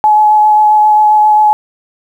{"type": "tone with vibrato", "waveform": "sine", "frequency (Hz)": 850, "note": "G#5", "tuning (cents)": 40, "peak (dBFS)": -4, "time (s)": [0.04, 1.53], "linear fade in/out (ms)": 0, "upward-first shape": "sine", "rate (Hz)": 7.5, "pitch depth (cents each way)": 12, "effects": ["7-bit"]}